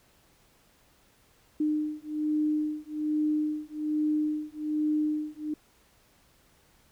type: beating tone pair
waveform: sine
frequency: 303.3 / 304.5 Hz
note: D#4 / D#4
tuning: -44 / -37 cents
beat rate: 1.2 Hz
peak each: -29 dBFS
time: 1.6-5.54 s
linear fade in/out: 5 ms
effects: pink hiss -63 dBFS RMS until 6.91 s